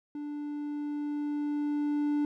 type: tone with level ramp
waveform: triangle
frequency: 293.7 Hz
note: D4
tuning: in tune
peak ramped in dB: -33 to -23 dBFS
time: 0.15-2.25 s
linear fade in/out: 2 ms
effects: none